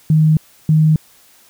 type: tone bursts at uneven times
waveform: sine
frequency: 156 Hz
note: D#3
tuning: 5 cents sharp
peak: -8 dBFS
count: 2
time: 0.1-0.37 / 0.69-0.96 s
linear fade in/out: 2 ms
effects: white hiss -49 dBFS RMS until 1.49 s